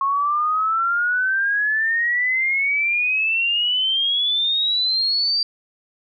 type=exponential sweep; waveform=sine; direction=up; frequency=1087 to 4716 Hz; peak=-17 dBFS; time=0.01-5.43 s; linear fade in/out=2 ms; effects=none